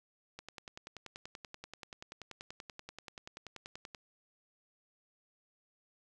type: click train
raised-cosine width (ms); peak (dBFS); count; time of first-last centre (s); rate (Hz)
0.2; -28; 38; 0.39-3.948; 10.4
effects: none